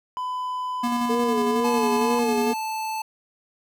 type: tone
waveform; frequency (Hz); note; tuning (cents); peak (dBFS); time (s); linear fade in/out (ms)
triangle; 1004; B5; +28; -24; 0.17-2.19; 0
type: tone with tremolo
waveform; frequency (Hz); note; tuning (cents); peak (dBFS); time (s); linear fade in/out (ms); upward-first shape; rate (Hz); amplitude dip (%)
square; 239.4; A#3; +46; -23; 0.83-2.54; 10; square; 11; 30
type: tone with vibrato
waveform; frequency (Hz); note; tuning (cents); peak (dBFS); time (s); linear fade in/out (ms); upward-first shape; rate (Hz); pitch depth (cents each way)
sine; 445.8; A4; +23; -23; 1.09-2.53; 10; sine; 2.1; 120
type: tone with pitch glide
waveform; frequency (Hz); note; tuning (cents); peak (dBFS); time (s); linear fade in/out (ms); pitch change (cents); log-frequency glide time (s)
square; 863 to 877.1; A5 to A5; -34 to -6; -27; 1.64-3.02; 5; +28; 2.35-2.46
effects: none